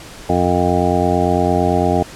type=harmonic tone; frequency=88.9 Hz; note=F2; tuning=31 cents sharp; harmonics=1 / 2 / 3 / 4 / 5 / 7 / 8 / 9; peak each=-21 / -21 / -21 / -21 / -21 / -21 / -21 / -21 dBFS; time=0.29-2.03 s; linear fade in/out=5 ms; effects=pink hiss -36 dBFS RMS until 2.15 s + low-pass 10000 Hz 12 dB/octave